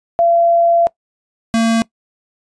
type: tone pair in turn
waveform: sine / square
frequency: 681 / 227.3 Hz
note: F5 / A#3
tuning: -44 / -43 cents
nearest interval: octave + perfect fifth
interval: 1899 cents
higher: first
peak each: -9 / -12 dBFS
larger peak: first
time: 0.19-0.87 / 1.54-1.82 s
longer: first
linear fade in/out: 0 ms
effects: noise-tail reverb RT60 0.1 s tail -21 dB re dry + resampled to 22050 Hz